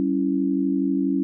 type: chord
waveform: sine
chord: C# diminished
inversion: second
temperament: equal with one note detuned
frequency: 192.96 / 277.2 / 329.6 Hz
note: G3 / C#4 / E4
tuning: -27 / 0 / 0 cents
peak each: -26 / -21 / -26 dBFS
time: 0-1.23 s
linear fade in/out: 0 ms
effects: none